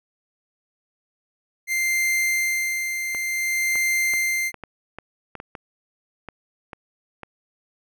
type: tone with tremolo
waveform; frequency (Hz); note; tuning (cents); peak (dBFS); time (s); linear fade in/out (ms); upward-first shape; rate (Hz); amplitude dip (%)
45% pulse; 2093; C7; 0; -19; 1.67-4.52; 50; sine; 0.55; 50
type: clicks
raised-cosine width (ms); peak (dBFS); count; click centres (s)
0.5; -20; 12; 3.148 / 3.756 / 4.137 / 4.543 / 4.637 / 4.986 / 5.353 / 5.401 / 5.552 / 6.287 / 6.732 / 7.233
effects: none